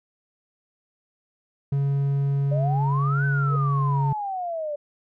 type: tone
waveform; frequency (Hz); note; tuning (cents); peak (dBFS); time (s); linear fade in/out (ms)
triangle; 139.5; C#3; +11; -18; 1.72-4.13; 5
type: exponential two-way sweep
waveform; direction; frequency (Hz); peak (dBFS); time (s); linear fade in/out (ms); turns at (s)
sine; up then down; 576 to 1540 to 576; -26; 2.51-4.76; 10; 3.25
type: tone with exponential growth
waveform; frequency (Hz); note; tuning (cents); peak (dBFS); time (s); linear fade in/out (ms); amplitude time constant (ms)
sine; 466.2; A#4; 0; -28; 3.42-3.56; 5; 30
effects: none